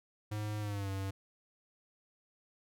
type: tone with pitch glide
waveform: square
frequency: 105.8 to 97.02 Hz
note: G#2 to G2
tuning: +33 to -17 cents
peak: -36 dBFS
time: 0.31-1.11 s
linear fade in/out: 10 ms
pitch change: -150 cents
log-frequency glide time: 0.6-0.9 s
effects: none